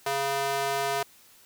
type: tone with high-pass filter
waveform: square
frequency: 138.3 Hz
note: C#3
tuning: 4 cents flat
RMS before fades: -28 dBFS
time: 0.06-1.03 s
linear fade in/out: 5 ms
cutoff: 620 Hz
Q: 1.4
effects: white hiss -56 dBFS RMS until 1.45 s